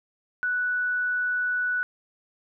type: tone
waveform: sine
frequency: 1480 Hz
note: F#6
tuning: in tune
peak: -23 dBFS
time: 0.43-1.83 s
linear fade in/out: 0 ms
effects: none